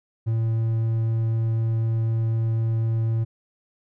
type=tone; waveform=triangle; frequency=113 Hz; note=A2; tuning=47 cents sharp; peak=-18 dBFS; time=0.26-3.25 s; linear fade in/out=20 ms; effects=none